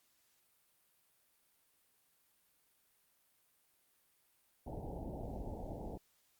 pink low-pass noise, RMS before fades -44 dBFS, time 4.66-5.98 s, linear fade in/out 10 ms, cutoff 870 Hz, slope 96 dB/octave, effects white hiss -74 dBFS RMS until 6.39 s + Opus 48 kbps

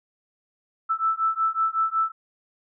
sine beating tone pair, 1317 / 1322.4 Hz, E6 / E6, -2 / +5 cents, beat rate 5.4 Hz, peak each -24 dBFS, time 0.89-2.12 s, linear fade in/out 20 ms, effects none

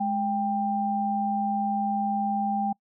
sine tone pair together, 209.6 / 791.3 Hz, G#3 / G5, +16 / +16 cents, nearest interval octave + major seventh, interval 2300 cents, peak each -28 / -25 dBFS, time 0-2.73 s, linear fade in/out 10 ms, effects noise-tail reverb RT60 0.1 s tail -25 dB re dry

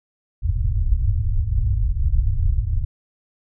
pink low-pass noise, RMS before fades -19 dBFS, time 0.42-2.85 s, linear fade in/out 10 ms, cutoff 110 Hz, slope 48 dB/octave, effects none

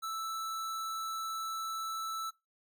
square tone, 1318.5 Hz, E6, in tune, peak -36 dBFS, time 0.02-2.31 s, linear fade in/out 20 ms, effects noise-tail reverb RT60 0.2 s tail -20 dB re dry

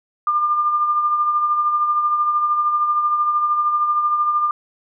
sine tone with tremolo, 1200 Hz, D6, 37 cents sharp, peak -13 dBFS, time 0.27-4.51 s, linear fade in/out 2 ms, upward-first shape triangle, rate 13 Hz, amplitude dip 50%, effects none

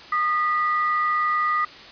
sine tone pair together, 1227 / 1956.8 Hz, D#6 / B6, -25 / -16 cents, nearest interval minor sixth, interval 809 cents, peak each -20 / -26 dBFS, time 0.12-1.65 s, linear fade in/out 5 ms, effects white hiss -42 dBFS RMS until 1.91 s + resampled to 11025 Hz

